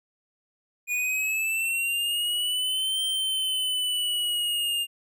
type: linear two-way sweep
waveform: square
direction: up then down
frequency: 2442 to 3136 to 2806 Hz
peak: -25 dBFS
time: 0.87-4.87 s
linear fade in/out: 50 ms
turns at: 3.03 s
effects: none